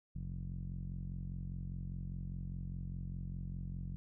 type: tone with low-pass filter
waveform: sawtooth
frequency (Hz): 44.96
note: F#1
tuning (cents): -49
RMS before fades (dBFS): -42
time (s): 0.15-3.96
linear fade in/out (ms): 0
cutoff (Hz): 160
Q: 4.4
effects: none